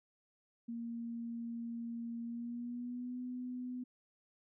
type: tone with pitch glide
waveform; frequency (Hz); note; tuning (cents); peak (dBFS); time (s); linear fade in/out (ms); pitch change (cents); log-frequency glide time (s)
sine; 233.1 to 249.8; A#3 to B3; 0 to +20; -39; 0.68-3.84; 10; +120; 2.22-3.2
effects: none